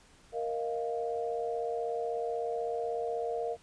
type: chord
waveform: sine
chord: Bb suspended fourth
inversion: none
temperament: equal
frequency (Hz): 466.2 / 622.3 / 698.5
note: Bb4 / Eb5 / F5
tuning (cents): 0 / 0 / 0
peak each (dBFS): -33 / -39 / -36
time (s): 0.32-3.57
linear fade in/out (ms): 50
effects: pink hiss -60 dBFS RMS until 3.62 s + resampled to 22050 Hz